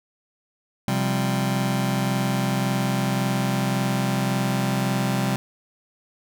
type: chord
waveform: sawtooth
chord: C suspended fourth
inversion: none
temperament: just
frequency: 130.81 / 174.42 / 196.22 Hz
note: C3 / F3 / G3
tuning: 0 / -2 / +2 cents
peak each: -20 / -25 / -20 dBFS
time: 0.88-5.36 s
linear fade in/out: 0 ms
effects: none